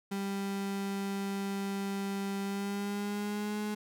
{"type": "tone with pitch glide", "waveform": "35% pulse", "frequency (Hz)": [197.4, 210.3], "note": ["G3", "G#3"], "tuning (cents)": [12, 22], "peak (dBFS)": -31, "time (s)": [0.11, 3.75], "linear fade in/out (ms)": 10, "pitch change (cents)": 110, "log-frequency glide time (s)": [2.43, 3.6], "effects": []}